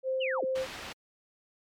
sine tone with tremolo, 523.3 Hz, C5, in tune, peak -27 dBFS, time 0.03-0.67 s, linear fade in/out 50 ms, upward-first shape sine, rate 2.6 Hz, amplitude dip 25%
sine linear sweep, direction down, 3108 to 120 Hz, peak -31 dBFS, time 0.2-0.45 s, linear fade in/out 20 ms
white low-pass noise, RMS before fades -42 dBFS, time 0.55-0.93 s, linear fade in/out 10 ms, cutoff 3200 Hz, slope 12 dB/octave
effects MP3 96 kbps

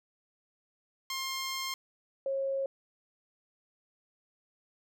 10% pulse / sine tone pair in turn, 1063 / 543 Hz, C6 / C#5, +27 / -36 cents, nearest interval octave, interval 1163 cents, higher first, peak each -25 / -29 dBFS, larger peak first, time 1.1-1.74 / 2.26-2.66 s, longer first, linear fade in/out 2 ms, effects none

